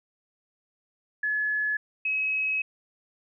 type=tone pair in turn; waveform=sine; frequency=1707 / 2558 Hz; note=G#6 / D#7; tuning=+47 / +47 cents; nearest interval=perfect fifth; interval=700 cents; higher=second; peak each=-24 dBFS; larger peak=neither; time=1.23-1.77 / 2.05-2.62 s; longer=second; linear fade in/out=5 ms; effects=none